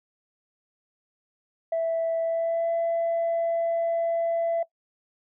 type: tone with pitch glide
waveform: sine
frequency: 659.3 to 670.4 Hz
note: E5 to E5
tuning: 0 to +29 cents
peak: -21 dBFS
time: 1.72-4.63 s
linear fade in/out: 5 ms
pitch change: +29 cents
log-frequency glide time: 2.22-2.71 s
effects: noise-tail reverb RT60 0.1 s tail -19 dB re dry + tanh soft clip ceiling -20 dBFS